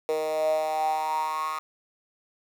10% pulse tone with high-pass filter sweep, 156 Hz, D#3, 5 cents sharp, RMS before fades -27 dBFS, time 0.09-1.59 s, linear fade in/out 0 ms, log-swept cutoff 490 to 1200 Hz, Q 9.5, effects none

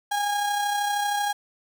35% pulse tone with amplitude modulation, 819 Hz, G#5, 24 cents flat, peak -20 dBFS, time 0.11-1.33 s, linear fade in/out 10 ms, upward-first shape sine, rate 32.9 Hz, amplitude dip 35%, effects none

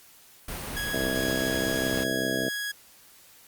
pink noise, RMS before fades -35 dBFS, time 0.48-2.04 s, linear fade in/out 5 ms
sawtooth tone, 1661.2 Hz, G#6, in tune, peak -26 dBFS, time 0.76-2.72 s, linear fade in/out 10 ms
harmonic tone, 65.1 Hz, C2, 8 cents flat, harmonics 2 / 3 / 4 / 5 / 6 / 7 / 8 / 9 / 10, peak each -39 / -37 / -33 / -34 / -38 / -35 / -38 / -39 / -34 dBFS, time 0.93-2.49 s, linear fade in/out 5 ms
effects white hiss -54 dBFS RMS until 3.47 s + Opus 48 kbps

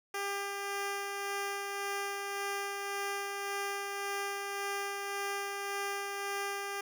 10% pulse tone with tremolo, 399.5 Hz, G4, 33 cents sharp, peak -25 dBFS, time 0.14-6.81 s, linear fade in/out 5 ms, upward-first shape sine, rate 1.8 Hz, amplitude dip 30%, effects none

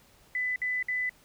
sine tone bursts, 2000 Hz, B6, 21 cents sharp, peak -27 dBFS, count 3, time 0.35-1.094 s, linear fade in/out 2 ms, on 210 ms, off 57 ms, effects pink hiss -60 dBFS RMS until 1.24 s

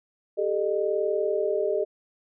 sine tone cluster, 394.5 / 434.9 / 611 Hz, G4 / A4 / D#5, +11 / -20 / -32 cents, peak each -27 dBFS, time 0.37-1.85 s, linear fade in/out 20 ms, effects none

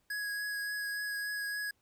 square tone with vibrato, 1665 Hz, G#6, 4 cents sharp, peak -35 dBFS, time 0.1-1.71 s, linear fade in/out 5 ms, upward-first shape triangle, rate 3.5 Hz, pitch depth 14 cents each way, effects pink hiss -75 dBFS RMS until 1.81 s

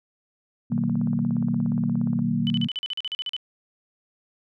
sine chord, B major seventh, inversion none, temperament equal with one note detuned, 123.47 / 155.56 / 189.1 / 233.1 Hz, B2 / D#3 / F#3 / A#3, 0 / 0 / +38 / 0 cents, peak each -30 / -28 / -27 / -24 dBFS, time 0.7-2.68 s, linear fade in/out 20 ms
click train, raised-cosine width 1 ms, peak -28 dBFS, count 26, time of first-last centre 0.72-2.191 s, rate 17 Hz
sine tone bursts, 3000 Hz, F#7, 23 cents sharp, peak -26 dBFS, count 13, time 2.47-3.365 s, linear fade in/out 0 ms, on 31 ms, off 41 ms
effects none

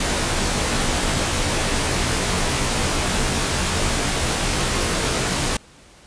pink noise with comb filter, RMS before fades -21 dBFS, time 0-5.57 s, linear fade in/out 5 ms, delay 19 ms, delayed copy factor -0.9, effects pink hiss -48 dBFS RMS until 6.06 s + resampled to 22050 Hz

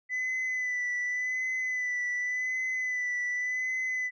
sine tone with vibrato, 2000 Hz, B6, 21 cents sharp, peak -26 dBFS, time 0.09-4.11 s, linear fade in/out 50 ms, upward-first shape sine, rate 0.88 Hz, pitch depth 29 cents each way, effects tanh soft clip ceiling -27 dBFS

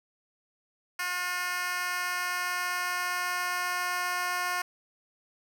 10% pulse tone with high-pass filter sweep, 358.5 Hz, F4, 45 cents sharp, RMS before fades -31 dBFS, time 0.99-4.62 s, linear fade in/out 5 ms, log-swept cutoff 1400 to 880 Hz, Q 1.1, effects none

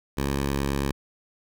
10% pulse tone, 69.3 Hz, C#2, in tune, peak -16 dBFS, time 0.17-0.92 s, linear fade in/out 10 ms, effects none

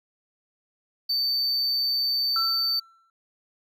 triangle tone, 4565 Hz, D8, 50 cents flat, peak -21 dBFS, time 1.09-2.8 s, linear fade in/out 10 ms
triangle tone with exponential decay, 1342 Hz, E6, 31 cents sharp, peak -23 dBFS, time 2.36-3.1 s, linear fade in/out 2 ms, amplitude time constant 160 ms
effects none

